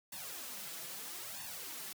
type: noise with flanger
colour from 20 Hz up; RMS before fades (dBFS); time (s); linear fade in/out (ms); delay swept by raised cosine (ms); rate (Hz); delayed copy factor
white; -45; 0.12-1.93; 5; 1.1 to 6.1; 0.77; +1
effects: high-pass 100 Hz 12 dB/octave